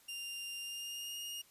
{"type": "tone with pitch glide", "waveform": "sawtooth", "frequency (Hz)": [2794, 2848], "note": ["F7", "F7"], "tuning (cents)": [0, 33], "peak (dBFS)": -38, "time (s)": [0.08, 1.42], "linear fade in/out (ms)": 10, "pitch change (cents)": 33, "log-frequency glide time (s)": [0.59, 1.18], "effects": ["white hiss -65 dBFS RMS until 1.5 s", "resampled to 32000 Hz"]}